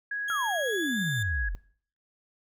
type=tone; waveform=sine; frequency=1661 Hz; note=G#6; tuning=in tune; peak=-29 dBFS; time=0.11-1.49 s; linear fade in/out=5 ms
type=tone with pitch glide; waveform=sawtooth; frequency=3287 to 3564 Hz; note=G#7 to A7; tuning=-19 to +22 cents; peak=-33 dBFS; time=0.28-1.23 s; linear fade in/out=5 ms; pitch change=+141 cents; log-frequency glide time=0.61-0.99 s
type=exponential sweep; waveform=sine; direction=down; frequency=1430 to 41.52 Hz; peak=-28 dBFS; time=0.3-1.55 s; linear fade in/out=0 ms
effects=noise-tail reverb RT60 0.5 s tail -20 dB re dry